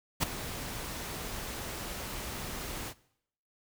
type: noise with ADSR envelope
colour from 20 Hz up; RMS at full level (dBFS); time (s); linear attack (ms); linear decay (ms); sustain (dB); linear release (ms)
pink; -25; 0.2-2.94; 31; 8; -14; 55
effects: noise-tail reverb RT60 0.7 s tail -20 dB re dry